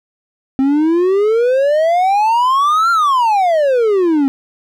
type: exponential two-way sweep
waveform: triangle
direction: up then down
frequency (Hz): 262 to 1396.9 to 265.1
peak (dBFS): -8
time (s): 0.59-4.28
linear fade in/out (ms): 0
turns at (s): 2.91
effects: none